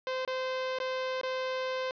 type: tone with dropouts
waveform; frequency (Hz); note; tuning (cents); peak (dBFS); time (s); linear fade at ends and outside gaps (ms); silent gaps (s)
sawtooth; 517; C5; -21; -27; 0.07-1.91; 1; 0.25-0.276 / 0.787-0.801 / 1.213-1.233
effects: resampled to 11025 Hz + 9-bit